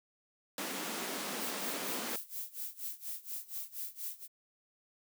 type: high-pass noise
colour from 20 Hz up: pink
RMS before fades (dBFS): -39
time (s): 0.58-2.16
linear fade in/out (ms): 2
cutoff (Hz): 190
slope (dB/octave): 48
type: noise with tremolo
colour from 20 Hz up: violet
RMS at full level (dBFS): -39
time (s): 1.38-4.28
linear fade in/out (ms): 50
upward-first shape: sine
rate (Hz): 4.2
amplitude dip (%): 90
effects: none